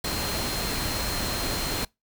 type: tone in noise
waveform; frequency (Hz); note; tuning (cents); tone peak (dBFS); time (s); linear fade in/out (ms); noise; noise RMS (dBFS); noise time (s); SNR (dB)
sine; 4186; C8; 0; -34; 0.04-1.85; 5; pink; -29; 0.04-1.85; -8
effects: noise-tail reverb RT60 0.2 s tail -25 dB re dry